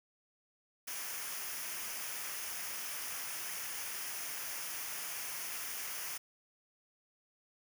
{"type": "noise with comb filter", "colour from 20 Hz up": "white", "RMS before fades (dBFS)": -41, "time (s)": [0.87, 6.18], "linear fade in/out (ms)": 10, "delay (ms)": 0.25, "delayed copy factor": -0.6, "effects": []}